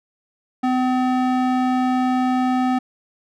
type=tone with band-pass filter; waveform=square; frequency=254.6 Hz; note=C4; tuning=47 cents flat; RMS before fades=-19 dBFS; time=0.63-2.79 s; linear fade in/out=10 ms; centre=620 Hz; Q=0.81; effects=none